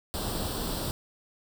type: noise with comb filter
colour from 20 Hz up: pink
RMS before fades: -32 dBFS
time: 0.14-0.91 s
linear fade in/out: 0 ms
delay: 0.23 ms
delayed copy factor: +0.7
effects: none